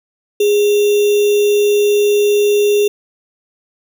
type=tone with sample-and-hold; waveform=sine; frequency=412.5 Hz; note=G#4; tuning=12 cents flat; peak=-9 dBFS; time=0.4-2.88 s; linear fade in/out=5 ms; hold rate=3150 Hz; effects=none